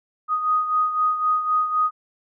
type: beating tone pair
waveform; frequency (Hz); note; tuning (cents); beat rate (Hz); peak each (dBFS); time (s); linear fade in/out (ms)
sine; 1245 / 1248.9; D#6 / D#6; +1 / +6; 3.9; -19 / -26; 0.28-1.91; 50
effects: none